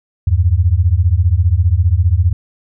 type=beating tone pair; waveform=sine; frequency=80.5 / 95.5 Hz; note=E2 / G2; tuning=-41 / -45 cents; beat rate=15 Hz; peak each=-12 dBFS; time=0.27-2.33 s; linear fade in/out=5 ms; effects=none